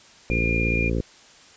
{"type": "tone", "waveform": "sine", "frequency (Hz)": 2409, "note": "D7", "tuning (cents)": 43, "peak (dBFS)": -24, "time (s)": [0.3, 0.9], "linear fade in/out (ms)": 20}
{"type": "harmonic tone", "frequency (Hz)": 57, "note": "A#1", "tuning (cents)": -38, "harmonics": [1, 2, 3, 4, 5, 6, 7, 8, 9], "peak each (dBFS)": [-25, -28, -30, -31, -32, -33, -33, -34, -35], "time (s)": [0.3, 1.01], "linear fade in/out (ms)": 0}
{"effects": ["white hiss -50 dBFS RMS until 1.56 s", "resampled to 16000 Hz"]}